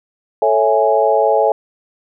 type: chord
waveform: sine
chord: A major seventh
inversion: none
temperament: equal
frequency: 440 / 554.4 / 659.3 / 830.6 Hz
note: A4 / C#5 / E5 / G#5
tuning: 0 / 0 / 0 / 0 cents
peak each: -16 dBFS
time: 0.42-1.52 s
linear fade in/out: 2 ms
effects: none